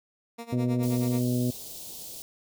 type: tone with tremolo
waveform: 15% pulse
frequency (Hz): 233.1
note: A#3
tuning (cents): 0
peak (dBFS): -29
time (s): 0.38-1.22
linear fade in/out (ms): 10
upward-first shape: sine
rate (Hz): 9.4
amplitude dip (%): 85
type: harmonic tone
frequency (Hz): 123.47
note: B2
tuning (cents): 0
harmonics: 1 / 2 / 3 / 4 / 5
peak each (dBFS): -27 / -26 / -35 / -39 / -40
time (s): 0.52-1.51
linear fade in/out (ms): 10
type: band-stop noise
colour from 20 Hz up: white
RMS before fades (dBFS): -41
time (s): 0.83-2.22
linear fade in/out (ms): 0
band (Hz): 730 to 3400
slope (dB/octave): 24
effects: none